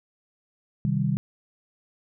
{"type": "chord", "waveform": "sine", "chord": "C minor", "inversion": "none", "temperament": "equal", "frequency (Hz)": [130.81, 155.56, 196], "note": ["C3", "Eb3", "G3"], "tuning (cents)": [0, 0, 0], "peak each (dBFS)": -26, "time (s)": [0.85, 1.17], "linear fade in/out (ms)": 0, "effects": []}